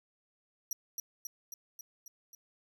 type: tone with echo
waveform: sawtooth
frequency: 5790 Hz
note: F#8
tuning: 38 cents flat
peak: -30 dBFS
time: 0.71-0.73 s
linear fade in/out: 2 ms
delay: 270 ms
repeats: 6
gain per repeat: -3 dB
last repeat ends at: 2.35 s
effects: none